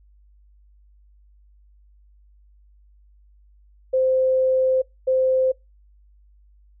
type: tone bursts at uneven times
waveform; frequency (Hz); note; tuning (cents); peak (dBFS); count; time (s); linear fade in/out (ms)
sine; 520; C5; -11; -16; 2; 3.93-4.82 / 5.07-5.52; 10
effects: noise-tail reverb RT60 0.2 s tail -24 dB re dry + added 50 Hz sine -51 dBFS peak until 6.8 s